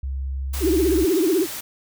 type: tone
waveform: sine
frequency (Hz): 67.1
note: C2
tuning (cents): +44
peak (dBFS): -24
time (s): 0.03-1.05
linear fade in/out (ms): 5
type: noise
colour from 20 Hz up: white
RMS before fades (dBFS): -32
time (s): 0.53-1.61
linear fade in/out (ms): 10
type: tone with vibrato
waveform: sine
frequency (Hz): 349.2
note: F4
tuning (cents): 0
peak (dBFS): -16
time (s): 0.6-1.47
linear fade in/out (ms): 50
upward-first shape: triangle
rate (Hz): 16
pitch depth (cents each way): 260
effects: none